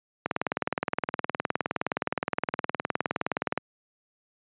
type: click train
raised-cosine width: 0.5 ms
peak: -10 dBFS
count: 65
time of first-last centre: 0.26-3.576 s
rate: 19.3 Hz
effects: high-pass 150 Hz 12 dB/octave + resampled to 8000 Hz